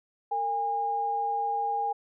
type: tone pair together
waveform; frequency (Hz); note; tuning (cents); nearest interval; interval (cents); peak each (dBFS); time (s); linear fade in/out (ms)
sine; 456.2 / 814; A#4 / G#5; -37 / -35; minor seventh; 1002; -37 / -26; 0.31-1.93; 10
effects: none